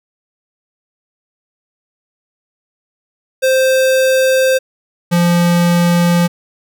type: tone pair in turn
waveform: square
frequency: 523.3 / 173.32 Hz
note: C5 / F3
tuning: 0 / -13 cents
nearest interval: octave + perfect fifth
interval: 1913 cents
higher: first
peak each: -10 dBFS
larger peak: neither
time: 3.42-4.59 / 5.11-6.28 s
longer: neither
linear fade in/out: 20 ms
effects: none